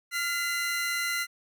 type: tone pair together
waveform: sawtooth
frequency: 1396.9 / 2034 Hz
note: F6 / C7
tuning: 0 / -50 cents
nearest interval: perfect fifth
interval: 650 cents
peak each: -28 / -26 dBFS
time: 0.11-1.27 s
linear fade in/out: 50 ms
effects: none